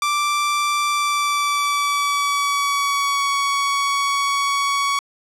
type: tone with pitch glide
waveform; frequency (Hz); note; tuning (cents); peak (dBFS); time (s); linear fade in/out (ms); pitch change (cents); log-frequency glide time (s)
sawtooth; 1173 to 1121.3; D6 to C#6; -2 to +20; -14; 0.02-4.99; 2; -78; 0.89-3.29
effects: low-pass 10000 Hz 12 dB/octave

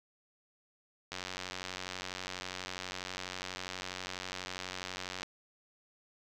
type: click train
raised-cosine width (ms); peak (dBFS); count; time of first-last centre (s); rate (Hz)
0.2; -21; 380; 1.12-5.231; 92.2
effects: none

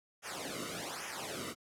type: noise with flanger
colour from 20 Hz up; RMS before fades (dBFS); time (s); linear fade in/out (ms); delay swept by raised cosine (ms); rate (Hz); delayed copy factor
pink; -41; 0.22-1.55; 50; 0.23 to 1.22; 1.2; -0.85
effects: high-pass 100 Hz 12 dB/octave + low-pass 11000 Hz 12 dB/octave

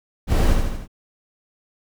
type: noise with echo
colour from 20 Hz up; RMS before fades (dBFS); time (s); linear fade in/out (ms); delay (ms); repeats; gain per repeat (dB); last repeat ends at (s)
brown; -17; 0.27-0.57; 50; 77; 4; -4; 0.878
effects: none

